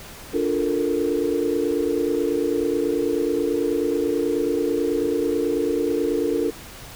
sine chord, Bb major seventh, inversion first, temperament just, 291.4 / 349.6 / 437 / 466.2 Hz, D4 / F4 / A4 / Bb4, -13 / +2 / -12 / 0 cents, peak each -25 dBFS, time 0.33-6.51 s, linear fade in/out 20 ms, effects pink hiss -40 dBFS RMS until 6.95 s

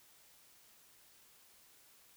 silence, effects white hiss -64 dBFS RMS until 2.16 s

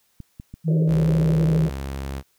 clicks, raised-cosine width 5 ms, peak -24 dBFS, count 3, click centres 0.203 / 0.399 / 0.54 s
sine tone with vibrato, 160 Hz, D#3, 49 cents sharp, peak -16 dBFS, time 0.64-1.7 s, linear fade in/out 50 ms, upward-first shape sine, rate 12 Hz, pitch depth 27 cents each way
white band-pass noise, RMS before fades -31 dBFS, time 0.68-1.69 s, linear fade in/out 2 ms, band 290 to 580 Hz, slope 96 dB/octave
sawtooth tone with pitch glide, 65.41 to 67.99 Hz, C2 to C#2, 0 to -33 cents, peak -24 dBFS, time 0.87-2.23 s, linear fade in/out 50 ms, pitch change +67 cents, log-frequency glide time 1.24-1.78 s
effects white hiss -65 dBFS RMS until 2.38 s

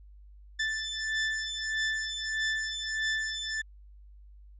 sawtooth beating tone pair, 1760 / 1761.6 Hz, A6 / A6, 0 / +2 cents, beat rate 1.6 Hz, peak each -29 dBFS, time 0.59-3.62 s, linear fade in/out 10 ms, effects added 50 Hz sine -49 dBFS peak until 4.59 s + resampled to 16000 Hz

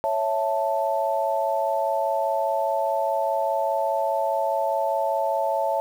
sine chord, A major, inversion first, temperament equal, 554.4 / 659.3 / 880 Hz, C#5 / E5 / A5, 0 / 0 / 0 cents, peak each -26 / -25 / -25 dBFS, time 0.04-5.8 s, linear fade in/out 0 ms, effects 8-bit

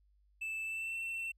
triangle tone with pitch glide, 2637 to 2694 Hz, E7 to E7, 0 to +37 cents, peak -35 dBFS, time 0.41-1.32 s, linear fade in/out 10 ms, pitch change +37 cents, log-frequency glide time 0.64-0.98 s, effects added 50 Hz sine -66 dBFS peak until 1.37 s

